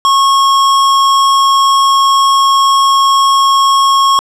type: tone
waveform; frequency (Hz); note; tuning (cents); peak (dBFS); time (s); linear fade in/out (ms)
square; 1093; C#6; -25; -7; 0.05-4.19; 0
effects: low-pass 8000 Hz 12 dB/octave